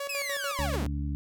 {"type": "tone with tremolo", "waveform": "sawtooth", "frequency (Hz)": 563, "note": "C#5", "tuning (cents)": 27, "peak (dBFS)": -28, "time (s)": [0, 0.76], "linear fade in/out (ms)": 5, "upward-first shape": "square", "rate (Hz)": 6.8, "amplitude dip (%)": 65}
{"type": "linear sweep", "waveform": "sawtooth", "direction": "down", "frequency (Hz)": [2637, 73.42], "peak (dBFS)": -28, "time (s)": [0.09, 0.87], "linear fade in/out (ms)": 5}
{"type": "harmonic tone", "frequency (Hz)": 71.6, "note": "D2", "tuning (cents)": -43, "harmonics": [1, 2, 3, 4], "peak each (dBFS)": [-30, -35, -41, -38], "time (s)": [0.59, 1.15], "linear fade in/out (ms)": 0}
{"effects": []}